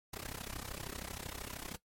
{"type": "noise with amplitude modulation", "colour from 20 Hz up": "pink", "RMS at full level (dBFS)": -40, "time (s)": [0.13, 1.77], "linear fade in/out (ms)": 5, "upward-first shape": "sine", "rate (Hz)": 32.9, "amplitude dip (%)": 95, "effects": ["noise-tail reverb RT60 0.1 s tail -17 dB re dry", "MP3 64 kbps"]}